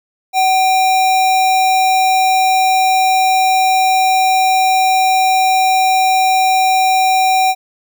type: tone with sample-and-hold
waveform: sine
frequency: 755 Hz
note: F#5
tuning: 35 cents sharp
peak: -9 dBFS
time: 0.33-7.55 s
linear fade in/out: 50 ms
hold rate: 3150 Hz
effects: none